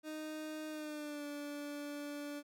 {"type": "tone with pitch glide", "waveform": "30% pulse", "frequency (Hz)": [309.5, 290.4], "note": ["D#4", "D4"], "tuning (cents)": [-9, -19], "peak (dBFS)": -39, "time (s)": [0.03, 2.43], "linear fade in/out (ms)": 50, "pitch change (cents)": -110, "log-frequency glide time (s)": [0.69, 1.25], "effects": []}